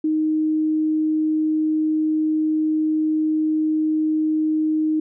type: tone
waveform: sine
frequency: 311.1 Hz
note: D#4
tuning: in tune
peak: -17 dBFS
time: 0.04-5 s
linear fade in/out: 5 ms
effects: none